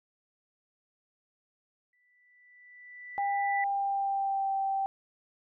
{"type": "tone with exponential growth", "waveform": "sine", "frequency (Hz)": 1975.5, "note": "B6", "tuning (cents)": 0, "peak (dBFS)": -29, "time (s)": [1.93, 3.64], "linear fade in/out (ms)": 2, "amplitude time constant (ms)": 370}
{"type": "tone with pitch glide", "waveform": "sine", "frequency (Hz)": [802, 780.1], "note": ["G5", "G5"], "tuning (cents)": [39, -9], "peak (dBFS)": -27, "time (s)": [3.18, 4.86], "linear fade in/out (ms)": 0, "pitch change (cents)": -48, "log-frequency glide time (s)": [3.44, 4.52]}
{"effects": []}